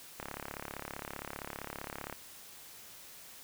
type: click train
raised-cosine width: 0.5 ms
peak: -24 dBFS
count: 69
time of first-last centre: 0.2-2.126 s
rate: 35.3 Hz
effects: white hiss -52 dBFS RMS until 3.43 s